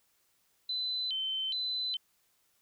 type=tone with vibrato; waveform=sine; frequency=3520 Hz; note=A7; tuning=in tune; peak=-31 dBFS; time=0.69-1.97 s; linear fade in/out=5 ms; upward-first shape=square; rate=1.2 Hz; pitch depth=230 cents each way; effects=white hiss -72 dBFS RMS until 2.61 s